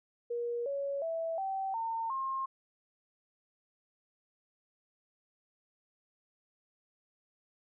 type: tone with pitch steps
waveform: sine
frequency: 475.4 / 558.9 / 657 / 772.3 / 907.9 / 1067.2 Hz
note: A#4 / C#5 / E5 / G5 / A#5 / C6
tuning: +34 / +14 / -6 / -26 / -46 / +34 cents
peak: -32 dBFS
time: 0.3-2.46 s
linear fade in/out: 10 ms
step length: 360 ms
effects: none